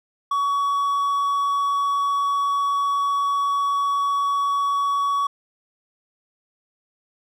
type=tone; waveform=triangle; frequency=1127 Hz; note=C#6; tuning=28 cents sharp; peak=-17 dBFS; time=0.31-5.27 s; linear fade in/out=5 ms; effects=none

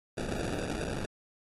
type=noise with sample-and-hold; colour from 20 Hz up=blue; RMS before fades=-34 dBFS; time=0.17-1.06 s; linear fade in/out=10 ms; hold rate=1050 Hz; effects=AAC 32 kbps

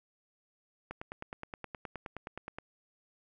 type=click train; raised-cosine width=0.5 ms; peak=-25 dBFS; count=17; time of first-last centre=0.91-2.585 s; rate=9.55 Hz; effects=none

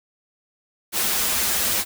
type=noise with comb filter; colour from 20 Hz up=white; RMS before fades=-22 dBFS; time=0.92-1.85 s; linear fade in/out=50 ms; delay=7 ms; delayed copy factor=-0.65; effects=none

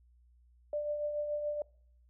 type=tone with tremolo; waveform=sine; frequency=592 Hz; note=D5; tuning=14 cents sharp; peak=-30 dBFS; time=0.73-1.62 s; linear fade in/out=2 ms; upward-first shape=triangle; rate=7 Hz; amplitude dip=50%; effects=noise-tail reverb RT60 0.6 s tail -25 dB re dry + added 60 Hz sine -61 dBFS peak until 2.09 s

